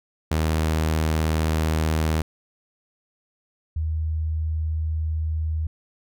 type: tone pair in turn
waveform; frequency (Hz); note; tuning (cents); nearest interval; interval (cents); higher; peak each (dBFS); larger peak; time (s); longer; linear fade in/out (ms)
sawtooth / sine; 78.9 / 78.9; D#2 / D#2; +25 / +25; unison; 0; neither; -16 / -22; first; 0.31-2.22 / 3.76-5.67; neither; 5
effects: none